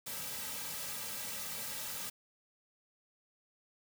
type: noise with comb filter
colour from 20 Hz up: white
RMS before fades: -41 dBFS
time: 0.06-2.1 s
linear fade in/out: 10 ms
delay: 2.8 ms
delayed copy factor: -0.9
effects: none